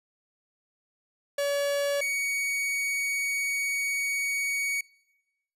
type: tone pair in turn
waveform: 45% pulse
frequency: 568 / 2242 Hz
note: C#5 / C#7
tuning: +42 / +19 cents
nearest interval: 2 octaves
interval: 2377 cents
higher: second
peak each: -25 / -26 dBFS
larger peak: first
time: 1.38-2.01 / 2.01-4.81 s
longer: second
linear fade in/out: 5 ms
effects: noise-tail reverb RT60 1.0 s tail -24 dB re dry + resampled to 32000 Hz